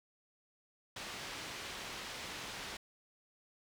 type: low-pass noise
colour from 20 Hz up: white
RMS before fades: -45 dBFS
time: 0.96-2.77 s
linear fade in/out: 5 ms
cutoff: 4100 Hz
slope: 12 dB/octave
effects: none